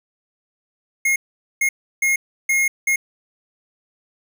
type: tone bursts at uneven times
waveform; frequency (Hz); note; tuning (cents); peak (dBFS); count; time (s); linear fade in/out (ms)
square; 2150; C7; +47; -16; 5; 1.05-1.16 / 1.61-1.69 / 2.02-2.16 / 2.49-2.68 / 2.87-2.96; 5
effects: none